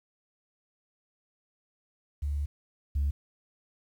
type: tone pair in turn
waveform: sine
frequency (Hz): 72.3 / 71.02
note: D2 / C#2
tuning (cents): -27 / +43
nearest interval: unison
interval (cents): 30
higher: first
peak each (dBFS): -27 / -23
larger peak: second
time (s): 2.22-2.46 / 2.95-3.11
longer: first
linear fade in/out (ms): 10
effects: tanh soft clip ceiling -22 dBFS + 10-bit